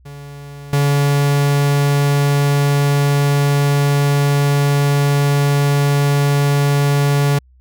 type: tone with level steps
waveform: 45% pulse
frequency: 142.5 Hz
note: C#3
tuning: 48 cents sharp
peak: -31 / -12 dBFS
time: 0.05-7.39 s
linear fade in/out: 10 ms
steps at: 0.73 s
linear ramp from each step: 2 ms
effects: added 63 Hz sine -46 dBFS peak until 7.6 s